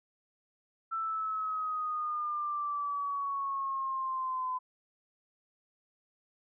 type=exponential sweep; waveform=sine; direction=down; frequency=1334 to 1013 Hz; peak=-31 dBFS; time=0.91-4.59 s; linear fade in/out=20 ms; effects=none